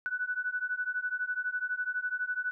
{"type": "beating tone pair", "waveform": "sine", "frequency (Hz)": [1480, 1492], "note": ["F#6", "F#6"], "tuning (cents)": [0, 14], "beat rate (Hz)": 12, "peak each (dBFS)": [-34, -33], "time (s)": [0.06, 2.51], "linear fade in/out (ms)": 0, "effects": []}